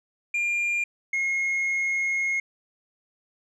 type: tone pair in turn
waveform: sine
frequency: 2400 / 2156 Hz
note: D7 / C#7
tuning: +37 / -49 cents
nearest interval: major second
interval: 186 cents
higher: first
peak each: -20 dBFS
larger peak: neither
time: 0.34-0.84 / 1.13-2.4 s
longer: second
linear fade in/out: 5 ms
effects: tanh soft clip ceiling -22 dBFS